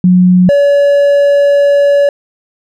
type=tone pair in turn; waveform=sine / triangle; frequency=181.4 / 569 Hz; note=F#3 / C#5; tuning=-34 / +45 cents; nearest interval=octave + minor sixth; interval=1979 cents; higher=second; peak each=-3 dBFS; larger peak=neither; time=0.04-0.49 / 0.49-2.09 s; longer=second; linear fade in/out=2 ms; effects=none